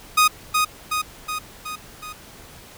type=tone with echo; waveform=sawtooth; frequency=1244.5 Hz; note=D#6; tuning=in tune; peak=-9 dBFS; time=0.17-0.28 s; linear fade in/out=10 ms; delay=370 ms; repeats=5; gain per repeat=-4 dB; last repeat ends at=2.13 s; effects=pink hiss -44 dBFS RMS until 2.77 s